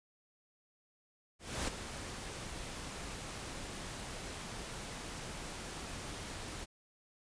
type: noise with ADSR envelope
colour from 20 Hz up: pink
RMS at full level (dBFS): -35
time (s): 1.39-6.66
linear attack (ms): 290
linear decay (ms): 9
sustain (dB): -9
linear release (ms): 30
effects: resampled to 22050 Hz